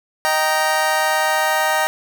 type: chord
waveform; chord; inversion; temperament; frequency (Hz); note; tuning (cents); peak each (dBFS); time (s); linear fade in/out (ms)
25% pulse; Eb major; none; just; 622.3 / 777.8 / 933.4; Eb5 / G5 / Bb5; 0 / -14 / +2; -17; 0.25-1.87; 0
effects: none